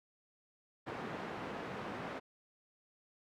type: band-pass noise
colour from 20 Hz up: pink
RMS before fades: -43 dBFS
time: 0.86-2.2 s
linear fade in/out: 20 ms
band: 180 to 1800 Hz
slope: 12 dB/octave
effects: none